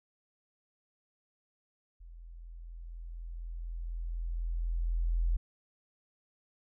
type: tone with level ramp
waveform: sine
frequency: 42.04 Hz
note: E1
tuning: 35 cents sharp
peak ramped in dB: -47 to -25 dBFS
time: 2-5.37 s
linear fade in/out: 10 ms
effects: none